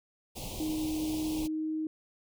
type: band-stop noise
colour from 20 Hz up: pink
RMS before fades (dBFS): -40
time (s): 0.35-1.48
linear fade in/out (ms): 20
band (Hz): 930 to 2500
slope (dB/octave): 48
type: tone with pitch glide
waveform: sine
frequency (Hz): 311.1 to 313.3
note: D#4 to D#4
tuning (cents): 0 to +12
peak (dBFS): -30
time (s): 0.6-1.87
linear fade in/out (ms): 2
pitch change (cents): +12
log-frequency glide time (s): 1.16-1.7
effects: none